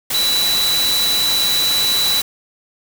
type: tone in noise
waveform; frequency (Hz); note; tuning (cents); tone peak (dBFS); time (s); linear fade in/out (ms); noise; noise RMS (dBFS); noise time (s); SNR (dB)
sine; 3951; B7; 0; -15; 0.14-2.21; 5; white; -21; 0.1-2.22; +3
effects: none